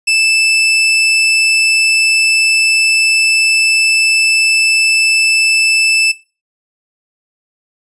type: tone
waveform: sawtooth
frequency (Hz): 2637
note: E7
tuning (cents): 0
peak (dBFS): -6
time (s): 0.07-6.12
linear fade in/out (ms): 10
effects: noise-tail reverb RT60 0.3 s tail -17 dB re dry + resampled to 24000 Hz